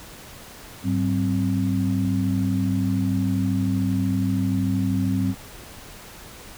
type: tone cluster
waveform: sine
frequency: 102.8 / 190.6 / 263.5 Hz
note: G#2 / G3 / C4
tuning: -17 / -48 / +12 cents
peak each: -24 dBFS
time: 0.83-5.35 s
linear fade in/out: 50 ms
effects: pink hiss -42 dBFS RMS until 6.57 s